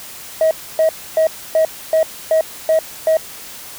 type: tone bursts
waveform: sine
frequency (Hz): 637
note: D#5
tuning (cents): +41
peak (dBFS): -8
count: 8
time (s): 0.41-3.17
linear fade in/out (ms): 2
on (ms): 100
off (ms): 280
effects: tanh soft clip ceiling -8 dBFS + white hiss -34 dBFS RMS until 3.78 s